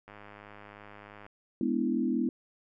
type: click train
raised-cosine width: 0.5 ms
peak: -33 dBFS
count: 123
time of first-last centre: 0.08-1.264 s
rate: 103 Hz
type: chord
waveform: sine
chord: E dominant seventh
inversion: first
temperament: equal with one note detuned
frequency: 207.7 / 246.9 / 291.5 / 329.6 Hz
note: G#3 / B3 / D4 / E4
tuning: 0 / 0 / -13 / 0 cents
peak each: -33 / -29 / -34 / -32 dBFS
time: 1.61-2.29 s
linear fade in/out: 2 ms
effects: none